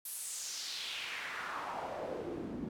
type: noise with band-pass filter sweep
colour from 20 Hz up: pink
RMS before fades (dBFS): -41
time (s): 0.05-2.69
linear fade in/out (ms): 5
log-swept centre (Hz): 12000 to 210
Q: 2.5
effects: none